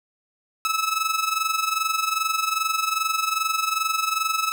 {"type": "tone with amplitude modulation", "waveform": "sawtooth", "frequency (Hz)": 1300, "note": "E6", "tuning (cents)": -24, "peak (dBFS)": -15, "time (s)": [0.65, 4.52], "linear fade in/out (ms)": 0, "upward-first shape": "sine", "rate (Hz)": 22.5, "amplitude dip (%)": 70, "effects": []}